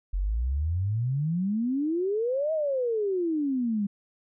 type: exponential two-way sweep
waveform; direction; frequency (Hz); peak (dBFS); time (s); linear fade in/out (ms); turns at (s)
sine; up then down; 43.65 to 646 to 196.2; -24; 0.13-3.87; 10; 2.53
effects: none